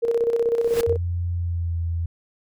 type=tone with tremolo; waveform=sine; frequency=466.2 Hz; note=A#4; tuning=in tune; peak=-16 dBFS; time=0.02-0.97 s; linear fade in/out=20 ms; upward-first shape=square; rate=16 Hz; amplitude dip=55%
type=noise with exponential growth; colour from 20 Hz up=pink; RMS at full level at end=-27 dBFS; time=0.53-0.81 s; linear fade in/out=1 ms; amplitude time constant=60 ms
type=tone with pitch glide; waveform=sine; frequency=87 to 84.09 Hz; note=F2 to E2; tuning=-6 to +35 cents; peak=-22 dBFS; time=0.87-2.06 s; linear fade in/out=5 ms; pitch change=-59 cents; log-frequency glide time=1.34-1.78 s
effects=none